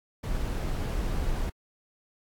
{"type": "noise", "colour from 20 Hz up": "brown", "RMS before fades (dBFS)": -29, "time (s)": [0.23, 1.5], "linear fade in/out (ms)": 10, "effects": ["AAC 64 kbps"]}